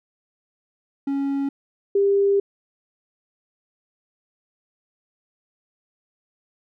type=tone pair in turn; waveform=triangle / sine; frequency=277.2 / 398.5 Hz; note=C#4 / G4; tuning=0 / +28 cents; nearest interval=tritone; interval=628 cents; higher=second; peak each=-19 / -15 dBFS; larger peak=second; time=1.07-1.49 / 1.95-2.4 s; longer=second; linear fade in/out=5 ms; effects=none